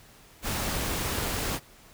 pink noise, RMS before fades -30 dBFS, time 0.42-1.6 s, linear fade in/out 50 ms, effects pink hiss -54 dBFS RMS until 1.93 s

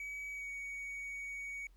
triangle tone with pitch glide, 2274 to 2244 Hz, C#7 to C#7, +44 to +21 cents, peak -39 dBFS, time 0-1.67 s, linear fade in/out 2 ms, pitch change -23 cents, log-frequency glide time 0.32-0.48 s, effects added 43 Hz sine -59 dBFS peak until 1.76 s + pink hiss -75 dBFS RMS until 1.76 s

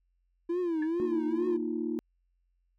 triangle tone with vibrato, 334.3 Hz, E4, 24 cents sharp, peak -25 dBFS, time 0.49-1.57 s, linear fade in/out 10 ms, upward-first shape triangle, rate 2.3 Hz, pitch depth 160 cents each way
sine tone with exponential decay, 1717 Hz, A6, 43 cents flat, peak -34 dBFS, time 0.82-0.9 s, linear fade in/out 5 ms, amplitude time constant 16 ms
sine chord, Bb suspended fourth, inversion none, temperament equal, 233.1 / 311.1 / 349.2 Hz, Bb3 / Eb4 / F4, 0 / 0 / 0 cents, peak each -34 / -33 / -34 dBFS, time 1-1.99 s, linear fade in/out 0 ms
effects tanh soft clip ceiling -20 dBFS + added 44 Hz sine -70 dBFS peak until 2.78 s

